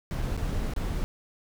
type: noise with dropouts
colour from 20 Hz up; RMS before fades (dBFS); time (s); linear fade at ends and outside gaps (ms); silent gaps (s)
brown; -29; 0.11-1.04; 0; 0.217-0.221 / 0.366-0.376 / 0.736-0.763
effects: none